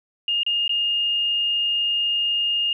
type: tone with dropouts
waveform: sine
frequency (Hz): 2834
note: F7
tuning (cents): +25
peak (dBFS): -19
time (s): 0.28-2.73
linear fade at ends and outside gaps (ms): 2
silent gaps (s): 0.433-0.464 / 0.679-0.693
effects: 10-bit